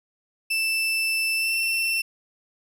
35% pulse tone with pitch glide, 2651 to 2691 Hz, E7 to E7, +9 to +35 cents, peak -20 dBFS, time 0.5-2.02 s, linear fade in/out 10 ms, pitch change +26 cents, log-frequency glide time 1.35-1.57 s, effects none

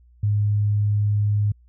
sine tone, 103.83 Hz, G#2, in tune, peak -17 dBFS, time 0.23-1.52 s, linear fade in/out 5 ms, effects added 60 Hz sine -50 dBFS peak until 1.68 s

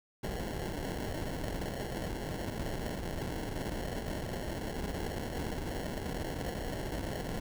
pink noise with sample-and-hold, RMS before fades -37 dBFS, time 0.23-7.4 s, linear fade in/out 10 ms, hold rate 1225 Hz, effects none

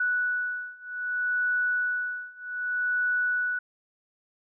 sine beating tone pair, 1477 / 1477.64 Hz, F#6 / F#6, -3 / -3 cents, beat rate 0.64 Hz, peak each -29 / -28 dBFS, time 0-3.59 s, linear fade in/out 5 ms, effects none

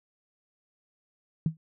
sine tone with exponential decay, 160 Hz, D#3, 49 cents sharp, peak -19 dBFS, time 1.46-1.57 s, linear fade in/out 2 ms, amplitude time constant 22 ms, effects none

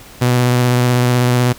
sawtooth tone with vibrato, 123.47 Hz, B2, in tune, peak -7 dBFS, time 0.21-1.53 s, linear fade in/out 10 ms, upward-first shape square, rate 16 Hz, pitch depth 14 cents each way, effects pink hiss -39 dBFS RMS until 1.58 s

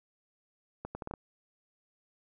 accelerating click train, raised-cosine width 1 ms, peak -24 dBFS, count 6, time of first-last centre 0.85-1.138 s, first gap 100 ms, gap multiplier 0.72, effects none

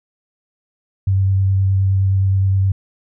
sine tone with vibrato, 96.4 Hz, G2, 28 cents flat, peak -12 dBFS, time 1.07-2.72 s, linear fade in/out 5 ms, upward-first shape sine, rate 9.6 Hz, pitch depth 13 cents each way, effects none

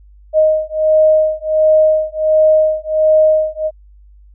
sine beating tone pair, 622.3 / 623.7 Hz, D#5 / D#5, 0 / +4 cents, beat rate 1.4 Hz, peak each -12 dBFS, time 0.33-3.71 s, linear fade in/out 50 ms, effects added 50 Hz sine -40 dBFS peak until 4.34 s

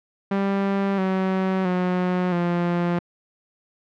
sawtooth tone with pitch steps, 197 / 188.98 / 181.28 / 173.89 Hz, G3 / F#3 / F#3 / F3, +9 / +37 / -35 / -7 cents, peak -16 dBFS, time 0.31-2.99 s, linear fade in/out 5 ms, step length 670 ms, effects low-pass 2000 Hz 12 dB/octave

